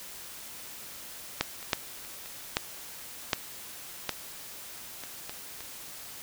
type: clicks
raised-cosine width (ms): 0.2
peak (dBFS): -7 / -25 / -6 / -29 / -27 / -7 / -6 / -10 / -22 / -20 / -24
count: 11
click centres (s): 1.41 / 1.628 / 1.732 / 2.049 / 2.259 / 2.569 / 3.332 / 4.093 / 5.037 / 5.295 / 5.606
effects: white hiss -44 dBFS RMS until 6.22 s